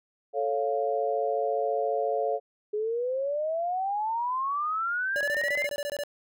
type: chord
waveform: sine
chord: A augmented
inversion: none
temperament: equal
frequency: 440 / 554.4 / 698.5 Hz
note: A4 / C#5 / E#5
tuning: 0 / 0 / 0 cents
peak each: -29 dBFS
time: 0.33-2.4 s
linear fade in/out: 50 ms
type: exponential sweep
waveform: sine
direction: up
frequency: 414.2 to 2149 Hz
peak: -26 dBFS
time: 2.73-5.67 s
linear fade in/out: 10 ms
type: tone bursts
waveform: square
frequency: 579 Hz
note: D5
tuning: 25 cents flat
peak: -30 dBFS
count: 13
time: 5.16-6.036 s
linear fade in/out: 0 ms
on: 48 ms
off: 21 ms
effects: none